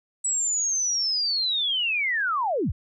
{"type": "linear sweep", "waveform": "sine", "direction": "down", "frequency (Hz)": [7902, 34.63], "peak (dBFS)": -22, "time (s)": [0.24, 2.72], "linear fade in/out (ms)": 10, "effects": []}